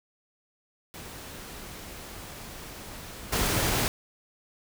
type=noise with level steps; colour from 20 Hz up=pink; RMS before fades=-42 / -26 dBFS; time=0.94-3.88 s; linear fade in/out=0 ms; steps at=3.32 s; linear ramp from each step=10 ms; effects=none